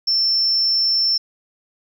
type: tone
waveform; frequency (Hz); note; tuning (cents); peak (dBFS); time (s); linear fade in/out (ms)
sine; 5370; E8; +31; -14; 0.07-1.18; 10
effects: tanh soft clip ceiling -10 dBFS + 9-bit